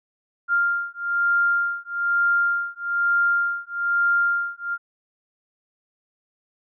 sine beating tone pair, 1396.9 / 1398 Hz, F6 / F6, 0 / +1 cents, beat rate 1.1 Hz, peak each -22 dBFS, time 0.48-4.78 s, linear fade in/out 50 ms, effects none

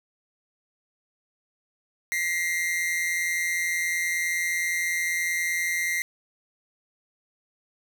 45% pulse tone pair together, 1922.6 / 2093 Hz, B6 / C7, -47 / 0 cents, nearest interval minor second, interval 147 cents, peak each -29 / -26 dBFS, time 2.12-6.02 s, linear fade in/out 0 ms, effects none

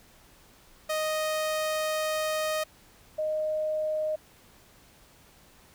sawtooth / sine tone pair in turn, 622.3 / 618.4 Hz, D#5 / D#5, 0 / -11 cents, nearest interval unison, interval 11 cents, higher first, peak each -23 / -26 dBFS, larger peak first, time 0.89-2.64 / 3.18-4.16 s, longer first, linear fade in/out 10 ms, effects pink hiss -57 dBFS RMS until 5.74 s

